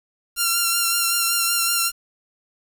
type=tone with vibrato; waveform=5% pulse; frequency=1377 Hz; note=F6; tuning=25 cents flat; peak=-7 dBFS; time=0.36-1.92 s; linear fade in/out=50 ms; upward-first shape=sine; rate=5.3 Hz; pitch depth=24 cents each way; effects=7-bit